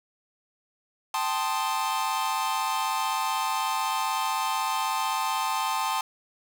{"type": "chord", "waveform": "45% pulse", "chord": "A half-diminished seventh", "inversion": "third", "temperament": "equal", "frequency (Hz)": [784, 880, 1046.5, 1244.5], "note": ["G5", "A5", "C6", "Eb6"], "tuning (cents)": [0, 0, 0, 0], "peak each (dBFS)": [-33, -29, -30, -34], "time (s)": [1.14, 6.01], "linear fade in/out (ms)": 2, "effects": []}